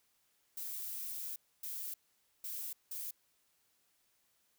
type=noise bursts at uneven times; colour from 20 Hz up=violet; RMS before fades=-42 dBFS; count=4; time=0.57-1.36 / 1.63-1.94 / 2.44-2.73 / 2.91-3.11 s; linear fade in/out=5 ms; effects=white hiss -75 dBFS RMS until 4.58 s